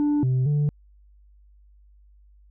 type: tone with pitch steps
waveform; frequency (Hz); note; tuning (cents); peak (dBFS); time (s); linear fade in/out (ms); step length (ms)
sine; 293.9 / 128.7 / 147; D4 / C3 / D3; +1 / -28 / +2; -16; 0-0.69; 0; 230
effects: tanh soft clip ceiling -18 dBFS + added 50 Hz sine -51 dBFS peak until 2.5 s